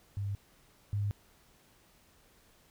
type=tone pair in turn; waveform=sine; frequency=100.2 / 102.13 Hz; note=G2 / G#2; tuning=+38 / -29 cents; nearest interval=unison; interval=33 cents; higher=second; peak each=-32 / -29 dBFS; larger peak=second; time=0.17-0.35 / 0.93-1.11 s; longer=neither; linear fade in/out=0 ms; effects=pink hiss -64 dBFS RMS until 2.7 s